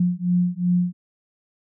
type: beating tone pair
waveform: sine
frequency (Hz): 176.5 / 179.2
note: F3 / F3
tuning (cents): +19 / +45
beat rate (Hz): 2.7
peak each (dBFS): -21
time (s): 0-0.93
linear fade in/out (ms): 5
effects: none